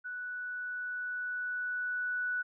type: tone with level ramp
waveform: sine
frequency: 1480 Hz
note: F#6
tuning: in tune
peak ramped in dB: -37 to -30 dBFS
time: 0.04-2.43 s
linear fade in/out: 20 ms
effects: none